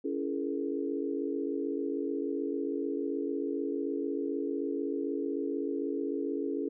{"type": "chord", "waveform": "sine", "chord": "A# half-diminished seventh", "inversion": "first", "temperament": "just", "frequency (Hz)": [279.7, 335.6, 419.5, 466.2], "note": ["C#4", "E4", "G#4", "A#4"], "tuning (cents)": [16, 31, 17, 0], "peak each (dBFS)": [-34, -36, -35, -40], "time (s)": [0.04, 6.69], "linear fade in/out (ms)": 10, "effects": []}